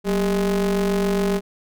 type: ring-modulated tone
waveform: square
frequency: 106.2 Hz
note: G#2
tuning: 39 cents sharp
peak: -16 dBFS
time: 0.04-1.41 s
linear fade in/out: 50 ms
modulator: 295 Hz
effects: none